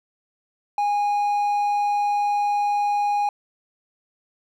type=tone; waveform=triangle; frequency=822 Hz; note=G#5; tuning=18 cents flat; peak=-17 dBFS; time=0.78-3.29 s; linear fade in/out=2 ms; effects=none